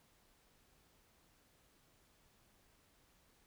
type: silence
effects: pink hiss -71 dBFS RMS until 3.46 s